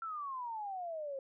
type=exponential sweep; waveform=sine; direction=down; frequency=1363 to 530 Hz; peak=-38 dBFS; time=0.02-1.19 s; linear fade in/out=2 ms; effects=none